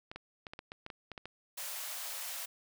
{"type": "clicks", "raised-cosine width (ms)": 0.3, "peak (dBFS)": -27, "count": 11, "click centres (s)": [0.115, 0.16, 0.468, 0.535, 0.591, 0.719, 0.864, 0.902, 1.117, 1.178, 1.256]}
{"type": "high-pass noise", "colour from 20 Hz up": "white", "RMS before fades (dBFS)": -41, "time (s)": [1.57, 2.46], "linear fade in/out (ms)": 10, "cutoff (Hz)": 520, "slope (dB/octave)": 96}
{"effects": []}